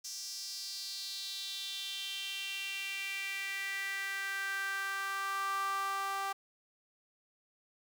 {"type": "tone with high-pass filter sweep", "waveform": "sawtooth", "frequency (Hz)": 392, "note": "G4", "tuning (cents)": 0, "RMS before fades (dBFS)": -38, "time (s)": [0.04, 6.33], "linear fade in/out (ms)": 10, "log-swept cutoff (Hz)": [5700, 950], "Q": 4.6, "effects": []}